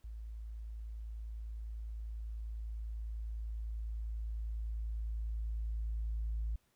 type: tone with level ramp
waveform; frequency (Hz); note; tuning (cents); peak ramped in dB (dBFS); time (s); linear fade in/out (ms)
sine; 55; A1; 0; -42 to -32; 0.04-6.56; 5
effects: tanh soft clip ceiling -30 dBFS + pink hiss -75 dBFS RMS until 6.75 s